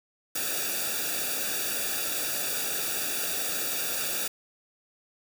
white noise with comb filter, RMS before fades -30 dBFS, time 0.35-4.28 s, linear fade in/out 5 ms, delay 0.96 ms, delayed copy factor -0.95, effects none

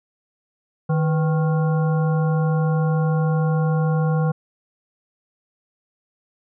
harmonic tone with a mistuned harmonic, 155.56 Hz, D#3, in tune, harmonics 1 / 3 / 5 / 7 / 9, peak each -17 / -27 / -31 / -34 / -36 dBFS, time 0.89-4.32 s, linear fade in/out 10 ms, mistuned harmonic 3, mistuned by +100 cents, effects none

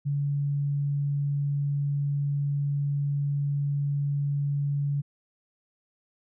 sine tone, 142.6 Hz, C#3, 49 cents sharp, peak -24 dBFS, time 0.05-5.02 s, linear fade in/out 20 ms, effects none

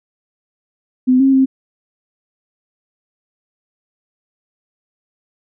sine tone with pitch steps, 254.9 / 269.2 / 265.2 Hz, C4 / C4 / C4, -45 / +49 / +23 cents, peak -8 dBFS, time 1.07-1.46 s, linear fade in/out 20 ms, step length 130 ms, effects none

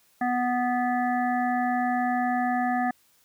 harmonic tone, 246.9 Hz, B3, in tune, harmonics 1 / 3 / 5 / 7 / 8, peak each -27 / -25 / -36 / -33 / -40 dBFS, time 0.21-2.91 s, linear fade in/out 5 ms, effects white hiss -63 dBFS RMS until 3.24 s

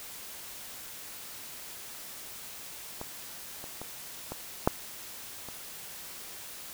clicks, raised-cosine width 1 ms, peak -23 / -29 / -25 / -22 / -7 / -28 dBFS, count 6, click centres 3.014 / 3.641 / 3.816 / 4.32 / 4.675 / 5.487 s, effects white hiss -44 dBFS RMS until 6.73 s

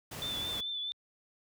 pink noise, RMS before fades -42 dBFS, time 0.11-0.61 s, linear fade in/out 10 ms
sine tone with vibrato, 3508 Hz, A7, 6 cents flat, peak -34 dBFS, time 0.22-0.92 s, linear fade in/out 0 ms, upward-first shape triangle, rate 4.7 Hz, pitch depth 39 cents each way
effects high-pass 60 Hz 12 dB/octave

